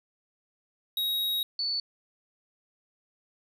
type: tone pair in turn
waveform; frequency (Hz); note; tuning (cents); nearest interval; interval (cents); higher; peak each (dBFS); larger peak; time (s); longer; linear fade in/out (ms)
square / sine; 3797 / 4468; A#7 / C#8; +31 / +13; minor third; 282; second; -27; neither; 0.97-1.43 / 1.59-1.8; first; 2
effects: none